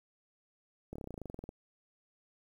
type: slowing click train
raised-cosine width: 2 ms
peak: -29 dBFS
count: 16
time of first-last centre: 0.93-1.491 s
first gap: 26 ms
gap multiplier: 1.05
effects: 10-bit